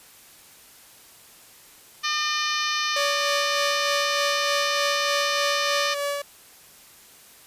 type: harmonic tone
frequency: 604 Hz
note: D5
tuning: 48 cents sharp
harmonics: 2 / 3 / 4 / 5 / 6 / 7 / 8 / 9 / 10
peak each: -28 / -30 / -31 / -32 / -33 / -33 / -34 / -35 / -35 dBFS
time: 2.03-5.95 s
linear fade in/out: 20 ms
type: tone with tremolo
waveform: sawtooth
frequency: 571 Hz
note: D5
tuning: 49 cents flat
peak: -20 dBFS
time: 2.96-6.22 s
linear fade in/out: 5 ms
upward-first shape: sine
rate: 3.3 Hz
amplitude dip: 40%
effects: white hiss -50 dBFS RMS until 7.46 s + resampled to 32000 Hz